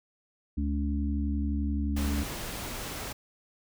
harmonic tone, 71.6 Hz, D2, 43 cents flat, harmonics 1 / 3 / 4, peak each -28 / -33 / -34 dBFS, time 0.57-2.24 s, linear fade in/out 10 ms
pink noise, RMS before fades -37 dBFS, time 1.96-3.13 s, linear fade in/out 10 ms
effects none

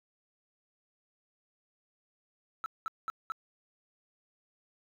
triangle tone bursts, 1318.5 Hz, E6, in tune, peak -29 dBFS, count 4, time 2.64-3.32 s, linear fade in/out 0 ms, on 20 ms, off 200 ms, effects tanh soft clip ceiling -28 dBFS

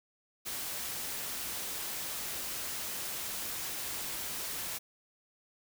white noise, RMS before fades -38 dBFS, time 0.45-4.79 s, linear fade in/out 20 ms, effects none

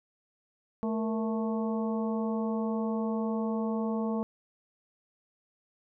harmonic tone with a mistuned harmonic, 220 Hz, A3, in tune, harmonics 1 / 2 / 3 / 4 / 5, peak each -29 / -35 / -39 / -41 / -43 dBFS, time 0.83-4.23 s, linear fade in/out 0 ms, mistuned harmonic 2, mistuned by +84 cents, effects none

